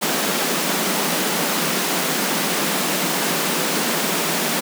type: high-pass noise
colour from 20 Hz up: pink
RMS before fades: -21 dBFS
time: 0.01-4.61 s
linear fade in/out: 20 ms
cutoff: 160 Hz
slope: 96 dB/octave
effects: none